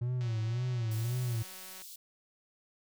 triangle tone with vibrato, 117.8 Hz, A#2, 19 cents sharp, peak -28 dBFS, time 0.01-1.43 s, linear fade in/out 10 ms, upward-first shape sine, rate 1.9 Hz, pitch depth 120 cents each way
click train, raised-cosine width 0.2 ms, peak -34 dBFS, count 302, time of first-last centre 0.21-1.82 s, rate 187 Hz
white high-pass noise, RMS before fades -48 dBFS, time 0.91-1.96 s, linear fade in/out 5 ms, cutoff 3500 Hz, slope 24 dB/octave
effects none

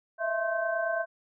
sine tone cluster, 640 / 669 / 1060 / 1546 Hz, D#5 / E5 / C6 / G6, +49 / +25 / +22 / -24 cents, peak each -34 / -29 / -38 / -32 dBFS, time 0.18-1.06 s, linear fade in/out 50 ms, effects none

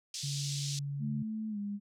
pink band-pass noise, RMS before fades -40 dBFS, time 0.14-0.79 s, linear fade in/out 2 ms, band 3800 to 7300 Hz, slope 24 dB/octave
sine tone, 141.5 Hz, C#3, 36 cents sharp, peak -34 dBFS, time 0.23-1.23 s, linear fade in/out 10 ms
sine tone with pitch glide, 218 to 203.4 Hz, A3 to G#3, -16 to -36 cents, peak -34 dBFS, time 0.99-1.8 s, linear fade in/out 50 ms, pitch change -120 cents, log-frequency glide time 1.49-1.58 s
effects none

